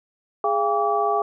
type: tone cluster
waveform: sine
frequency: 413.9 / 688 / 802 / 1150 Hz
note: G#4 / F5 / G5 / D6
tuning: -6 / -26 / +39 / -37 cents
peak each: -24 dBFS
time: 0.44-1.22 s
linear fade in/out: 2 ms
effects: none